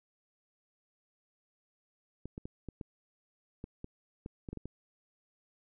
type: clicks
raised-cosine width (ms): 3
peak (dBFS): -28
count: 12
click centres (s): 2.256 / 2.379 / 2.455 / 2.687 / 2.812 / 3.641 / 3.844 / 4.261 / 4.488 / 4.53 / 4.573 / 4.656
effects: none